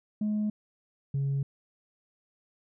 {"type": "tone pair in turn", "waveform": "sine", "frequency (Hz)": [211.4, 138.42], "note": ["G#3", "C#3"], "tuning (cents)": [31, -2], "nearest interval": "perfect fifth", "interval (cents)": 733, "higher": "first", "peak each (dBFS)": -24, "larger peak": "neither", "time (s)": [[0.21, 0.5], [1.14, 1.43]], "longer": "neither", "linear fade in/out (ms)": 5, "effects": ["tanh soft clip ceiling -24 dBFS"]}